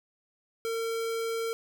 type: tone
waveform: square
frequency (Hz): 455.4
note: A#4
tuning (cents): -40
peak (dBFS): -30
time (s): 0.65-1.53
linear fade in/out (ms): 0
effects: none